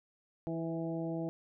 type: harmonic tone with a mistuned harmonic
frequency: 164.3 Hz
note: E3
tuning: 5 cents flat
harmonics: 1 / 2 / 3 / 4 / 5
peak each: -38 / -37 / -44 / -42 / -50 dBFS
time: 0.47-1.29 s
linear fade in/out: 0 ms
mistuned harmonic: 3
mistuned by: +20 cents
effects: none